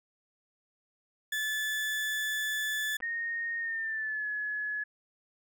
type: tone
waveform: 35% pulse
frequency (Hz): 1735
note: A6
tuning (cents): -25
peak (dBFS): -28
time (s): 1.32-2.97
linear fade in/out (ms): 5
type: clicks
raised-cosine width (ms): 0.5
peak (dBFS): -32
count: 2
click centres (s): 3.003 / 3.007
type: tone with pitch glide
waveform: sine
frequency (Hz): 1853 to 1699.2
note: A#6 to G#6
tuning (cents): -11 to +39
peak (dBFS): -31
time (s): 3.02-4.84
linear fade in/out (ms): 10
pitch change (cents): -150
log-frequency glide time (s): 3.59-4.27
effects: none